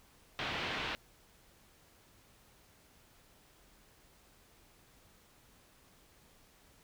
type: low-pass noise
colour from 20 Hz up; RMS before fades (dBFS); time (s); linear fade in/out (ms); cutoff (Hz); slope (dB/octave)
white; -38; 0.39-0.95; 0; 3400; 24
effects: pink hiss -64 dBFS RMS until 6.83 s